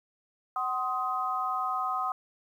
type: chord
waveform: sine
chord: C diminished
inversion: second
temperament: just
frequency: 753.5 / 1046.5 / 1255.8 Hz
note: Gb5 / C6 / Eb6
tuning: +31 / 0 / +16 cents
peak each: -33 / -34 / -30 dBFS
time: 0.56-2.12 s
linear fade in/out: 2 ms
effects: 10-bit